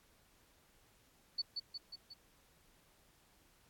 sine tone with echo, 4479 Hz, C#8, 17 cents sharp, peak -33 dBFS, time 1.38-1.42 s, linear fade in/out 10 ms, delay 180 ms, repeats 4, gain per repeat -4 dB, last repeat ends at 2.14 s, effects pink hiss -69 dBFS RMS until 3.69 s + AAC 64 kbps

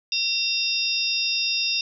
sine tone cluster, 2732 / 3660 / 4977 / 5560 Hz, F7 / A#7 / D#8 / F8, -39 / -32 / 0 / -9 cents, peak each -27 dBFS, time 0.12-1.81 s, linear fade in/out 2 ms, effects none

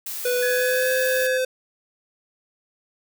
blue noise, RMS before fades -31 dBFS, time 0.06-1.27 s, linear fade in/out 5 ms
square tone with pitch glide, 493.9 to 514.3 Hz, B4 to C5, 0 to -30 cents, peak -21 dBFS, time 0.25-1.45 s, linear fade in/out 5 ms, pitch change +70 cents, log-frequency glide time 0.38-0.92 s
sine tone with vibrato, 1679 Hz, G#6, 18 cents sharp, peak -25 dBFS, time 0.42-1.38 s, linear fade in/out 10 ms, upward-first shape square, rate 5.3 Hz, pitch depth 8 cents each way
effects none

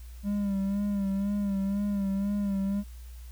triangle tone with vibrato, 199.5 Hz, G3, 31 cents sharp, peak -24 dBFS, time 0.23-2.84 s, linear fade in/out 50 ms, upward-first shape sine, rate 2 Hz, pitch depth 46 cents each way, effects added 60 Hz sine -41 dBFS peak until 3.31 s + white hiss -58 dBFS RMS until 3.31 s

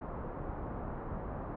pink low-pass noise, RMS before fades -40 dBFS, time 0.01-1.56 s, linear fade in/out 10 ms, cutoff 1200 Hz, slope 24 dB/octave, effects none

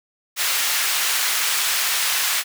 pink high-pass noise, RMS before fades -21 dBFS, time 0.36-2.44 s, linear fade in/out 50 ms, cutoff 1600 Hz, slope 12 dB/octave, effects none

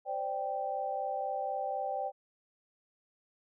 sine chord, C suspended second, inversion none, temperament equal, 523.3 / 587.3 / 784 Hz, C5 / D5 / G5, 0 / 0 / 0 cents, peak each -39 / -38 / -34 dBFS, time 0.05-2.12 s, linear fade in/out 50 ms, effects none

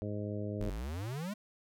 harmonic tone, 103.83 Hz, G#2, in tune, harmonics 1 / 2 / 3 / 4 / 5 / 6, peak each -38 / -41 / -43 / -44 / -45 / -46 dBFS, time 0.02-0.7 s, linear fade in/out 0 ms
square exponential sweep, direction up, 36.71 to 218.5 Hz, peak -37 dBFS, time 0.6-1.34 s, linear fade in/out 10 ms
effects none

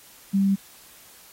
sine tone, 196 Hz, G3, in tune, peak -17 dBFS, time 0.33-0.56 s, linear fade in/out 20 ms, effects white hiss -50 dBFS RMS until 1.32 s + AAC 48 kbps

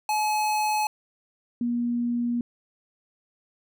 square / sine tone pair in turn, 852 / 239.1 Hz, G#5 / A#3, +44 / +44 cents, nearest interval octave + minor seventh, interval 2200 cents, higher first, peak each -23 dBFS, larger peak neither, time 0.09-0.87 / 1.61-2.41 s, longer second, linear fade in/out 2 ms, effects none

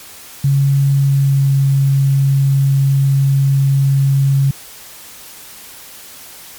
sine tone with pitch glide, 138.59 to 137.16 Hz, C#3 to C#3, 0 to -18 cents, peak -9 dBFS, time 0.44-4.51 s, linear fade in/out 5 ms, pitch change -18 cents, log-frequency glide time 0.94-1.61 s, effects white hiss -36 dBFS RMS until 6.58 s + MP3 96 kbps

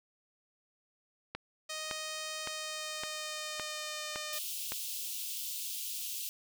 click train, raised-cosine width 0.3 ms, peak -21 dBFS, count 7, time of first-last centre 1.35-4.721 s, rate 1.78 Hz
5% pulse tone with pitch glide, 622.3 to 608.8 Hz, D#5 to D#5, 0 to -38 cents, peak -26 dBFS, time 1.69-4.39 s, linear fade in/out 10 ms, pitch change -38 cents, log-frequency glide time 2.42-4.05 s
white high-pass noise, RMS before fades -39 dBFS, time 4.33-6.29 s, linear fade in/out 0 ms, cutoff 2700 Hz, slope 48 dB/octave
effects none

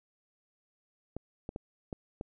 clicks, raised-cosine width 2 ms, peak -24 dBFS, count 5, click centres 1.166 / 1.491 / 1.561 / 1.928 / 2.211 s, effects none

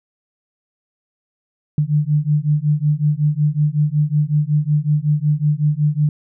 sine beating tone pair, 146.83 / 152.23 Hz, D3 / D#3, 0 / -38 cents, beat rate 5.4 Hz, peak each -17 dBFS, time 1.78-6.09 s, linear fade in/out 2 ms, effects none

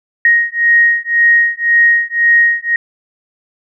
sine beating tone pair, 1873 / 1874.9 Hz, A#6 / A#6, +8 / +9 cents, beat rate 1.9 Hz, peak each -11 dBFS, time 0.25-2.76 s, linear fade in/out 2 ms, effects none

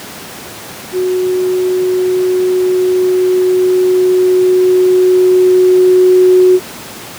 sine tone with level ramp, 367.6 Hz, F#4, 11 cents flat, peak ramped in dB -11 to -3 dBFS, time 0.92-6.6 s, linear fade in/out 50 ms, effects pink hiss -28 dBFS RMS until 7.18 s + high-pass 150 Hz 12 dB/octave

